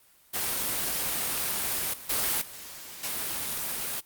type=noise with level steps; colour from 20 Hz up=white; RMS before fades=-29 / -43 / -27 / -43 / -32 dBFS; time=0.33-4.01 s; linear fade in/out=20 ms; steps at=1.93 / 2.09 / 2.41 / 3.03 s; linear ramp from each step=10 ms; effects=white hiss -60 dBFS RMS until 4.05 s + Opus 32 kbps